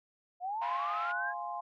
sine linear sweep, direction up, 699 to 1661.2 Hz, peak -33 dBFS, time 0.4-1.34 s, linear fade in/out 50 ms
sine chord, F minor, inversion none, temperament equal, 698.5 / 830.6 / 1046.5 Hz, F5 / Ab5 / C6, 0 / 0 / 0 cents, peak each -40 dBFS, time 0.61-1.61 s, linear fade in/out 10 ms
white band-pass noise, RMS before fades -46 dBFS, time 0.61-1.13 s, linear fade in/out 20 ms, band 660 to 2600 Hz, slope 24 dB/octave
effects none

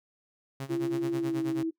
sawtooth tone with tremolo, 135.9 Hz, C#3, 34 cents flat, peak -29 dBFS, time 0.6-1.63 s, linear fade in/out 0 ms, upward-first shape sine, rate 9.3 Hz, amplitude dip 85%
sine tone with pitch glide, 338.4 to 325.7 Hz, E4 to E4, +45 to -21 cents, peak -27 dBFS, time 0.69-1.71 s, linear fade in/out 20 ms, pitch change -66 cents, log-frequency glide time 1.15-1.39 s
effects noise-tail reverb RT60 0.1 s tail -20 dB re dry

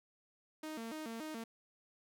sawtooth tone with vibrato, 266.1 Hz, C4, 29 cents sharp, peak -38 dBFS, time 0.63-1.44 s, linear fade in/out 5 ms, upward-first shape square, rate 3.5 Hz, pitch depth 270 cents each way, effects none

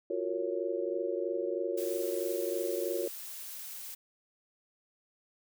sine chord, Gb major seventh, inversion third, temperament just, 346.9 / 370 / 462.5 / 555 Hz, F4 / Gb4 / Bb4 / Db5, -12 / 0 / -14 / +2 cents, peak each -36 dBFS, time 0.1-3.08 s, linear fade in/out 5 ms
blue noise, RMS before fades -43 dBFS, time 1.77-3.95 s, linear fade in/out 10 ms
effects none

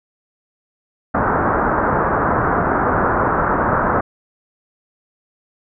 white low-pass noise, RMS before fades -17 dBFS, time 1.14-4.01 s, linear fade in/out 10 ms, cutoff 1500 Hz, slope 48 dB/octave, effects none

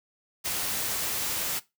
white noise, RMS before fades -30 dBFS, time 0.44-1.6 s, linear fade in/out 20 ms, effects noise-tail reverb RT60 0.2 s tail -18 dB re dry

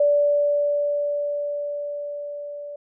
sine tone with level ramp, 581 Hz, D5, 19 cents flat, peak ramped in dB -14 to -32 dBFS, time 0-2.76 s, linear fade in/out 5 ms, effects none

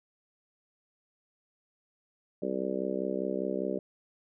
harmonic tone, 65 Hz, C2, 11 cents flat, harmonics 3 / 4 / 5 / 6 / 7 / 8 / 9, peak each -37 / -38 / -37 / -35 / -37 / -41 / -37 dBFS, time 2.42-3.79 s, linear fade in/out 5 ms, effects none

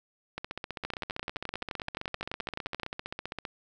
two click trains, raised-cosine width 0.3 ms, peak -19 / -17 dBFS, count 48 / 24, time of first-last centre 0.38-3.452 / 0.85-2.833 s, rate 15.3 / 11.6 Hz, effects none

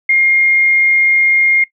sine tone, 2128 Hz, C7, 29 cents sharp, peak -8 dBFS, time 0.09-1.64 s, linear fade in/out 5 ms, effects noise-tail reverb RT60 0.1 s tail -18 dB re dry

